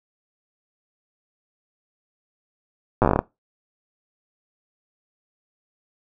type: slowing click train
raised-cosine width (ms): 1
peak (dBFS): -3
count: 11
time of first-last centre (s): 3.02-3.191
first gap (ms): 8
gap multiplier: 1.16
effects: noise-tail reverb RT60 0.2 s tail -20 dB re dry